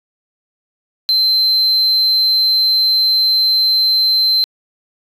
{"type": "tone", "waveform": "sine", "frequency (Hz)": 4100, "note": "C8", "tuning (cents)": -36, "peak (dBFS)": -8, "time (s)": [1.09, 4.44], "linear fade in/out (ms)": 0, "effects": ["tanh soft clip ceiling -9 dBFS"]}